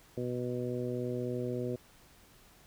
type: harmonic tone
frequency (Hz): 123.47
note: B2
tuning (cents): 0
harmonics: 1 / 2 / 3 / 4 / 5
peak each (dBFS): -38 / -38 / -37 / -39 / -45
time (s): 0.17-1.76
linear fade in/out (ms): 5
effects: pink hiss -60 dBFS RMS until 2.66 s